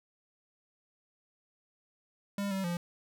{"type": "tone with pitch steps", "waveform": "square", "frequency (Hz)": [200.7, 192.7, 173.4], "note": ["G3", "G3", "F3"], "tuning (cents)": [41, -29, -12], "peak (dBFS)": -32, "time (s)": [2.38, 2.77], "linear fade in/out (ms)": 2, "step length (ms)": 130, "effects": []}